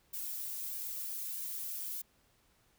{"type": "noise with flanger", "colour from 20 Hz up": "violet", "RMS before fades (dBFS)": -40, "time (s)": [0.13, 2.02], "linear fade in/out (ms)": 10, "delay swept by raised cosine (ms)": [1.5, 3.2], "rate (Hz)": 1.6, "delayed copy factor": -0.65, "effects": ["pink hiss -70 dBFS RMS until 2.78 s"]}